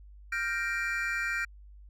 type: chord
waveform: triangle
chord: G minor seventh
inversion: third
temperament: equal with one note detuned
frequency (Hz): 1396.9 / 1568 / 1864.7 / 2362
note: F6 / G6 / Bb6 / D7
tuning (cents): 0 / 0 / 0 / +9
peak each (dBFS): -33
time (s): 0.32-1.45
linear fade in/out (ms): 5
effects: added 50 Hz sine -48 dBFS peak until 1.89 s

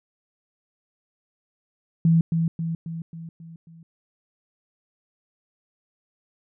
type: tone with echo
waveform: sine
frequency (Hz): 164.81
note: E3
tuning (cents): 0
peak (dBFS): -14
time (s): 2.05-2.21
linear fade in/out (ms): 2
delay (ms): 270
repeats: 6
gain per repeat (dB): -5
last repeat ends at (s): 3.83
effects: none

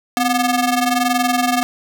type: ring-modulated tone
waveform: sawtooth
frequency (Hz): 487.2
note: B4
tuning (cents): -24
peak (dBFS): -8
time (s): 0.17-1.63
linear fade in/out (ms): 0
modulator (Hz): 233
effects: none

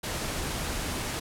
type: noise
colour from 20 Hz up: pink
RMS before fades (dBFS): -32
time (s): 0.03-1.2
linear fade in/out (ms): 10
effects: low-pass 12000 Hz 12 dB/octave

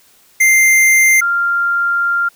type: tone pair in turn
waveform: square / sine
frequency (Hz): 2093 / 1392.2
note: C7 / F6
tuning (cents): 0 / -6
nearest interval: perfect fifth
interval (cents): 706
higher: first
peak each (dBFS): -8 / -12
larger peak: first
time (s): 0.4-1.21 / 1.21-2.29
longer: second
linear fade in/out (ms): 10
effects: white hiss -50 dBFS RMS until 2.35 s

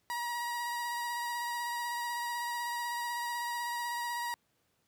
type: tone with vibrato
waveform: 30% pulse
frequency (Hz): 955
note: A#5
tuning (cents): +42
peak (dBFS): -31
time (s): 0.1-4.34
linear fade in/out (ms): 0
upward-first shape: triangle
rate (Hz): 16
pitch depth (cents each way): 22
effects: pink hiss -75 dBFS RMS until 4.87 s + high-pass 80 Hz 12 dB/octave

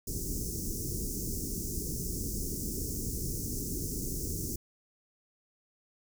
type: band-stop noise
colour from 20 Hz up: pink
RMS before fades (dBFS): -35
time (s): 0.07-4.56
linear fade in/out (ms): 5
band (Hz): 420 to 5500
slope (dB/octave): 48
effects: none

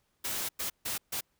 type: noise bursts at uneven times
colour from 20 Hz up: white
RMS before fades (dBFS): -34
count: 4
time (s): 0.24-0.49 / 0.59-0.7 / 0.85-0.98 / 1.12-1.21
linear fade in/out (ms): 10
effects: pink hiss -75 dBFS RMS until 1.39 s

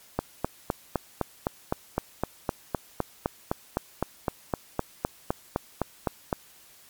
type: click train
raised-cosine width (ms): 1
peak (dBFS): -10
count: 25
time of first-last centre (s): 0.19-6.328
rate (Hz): 3.91
effects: white hiss -54 dBFS RMS until 6.89 s + MP3 96 kbps

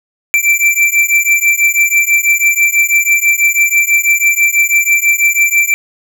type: beating tone pair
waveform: square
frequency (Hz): 2340 / 2346.1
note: D7 / D7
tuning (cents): -7 / -2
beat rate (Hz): 6.1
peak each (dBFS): -12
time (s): 0.34-5.74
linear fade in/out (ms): 0
effects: none

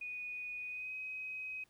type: tone with pitch glide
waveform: sine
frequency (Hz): 2474 to 2527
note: D#7 to D#7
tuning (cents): -10 to +26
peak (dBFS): -40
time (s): 0.01-1.64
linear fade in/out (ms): 5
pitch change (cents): +36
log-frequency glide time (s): 0.66-0.94
effects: pink hiss -72 dBFS RMS until 1.69 s

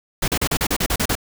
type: noise bursts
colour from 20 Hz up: pink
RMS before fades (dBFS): -20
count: 10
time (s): 0.22-1.153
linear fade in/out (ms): 5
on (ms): 60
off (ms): 37
effects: none

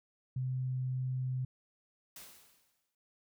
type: tone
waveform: sine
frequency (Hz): 128.7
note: C3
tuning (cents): -28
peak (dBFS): -32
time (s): 0.36-1.45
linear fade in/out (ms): 5
type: noise with exponential decay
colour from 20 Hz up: white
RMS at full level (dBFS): -48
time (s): 2.16-2.95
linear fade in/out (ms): 2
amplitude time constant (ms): 170
effects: none

